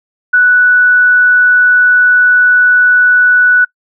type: tone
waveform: sine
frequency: 1480 Hz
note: F#6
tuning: in tune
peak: -4 dBFS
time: 0.33-3.65 s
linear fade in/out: 10 ms
effects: noise-tail reverb RT60 0.1 s tail -25 dB re dry